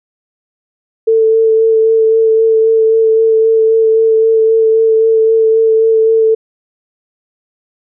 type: tone with vibrato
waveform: sine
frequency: 445.5 Hz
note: A4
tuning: 22 cents sharp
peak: -6 dBFS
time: 1.07-6.35 s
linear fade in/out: 10 ms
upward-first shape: sine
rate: 3.8 Hz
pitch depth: 14 cents each way
effects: none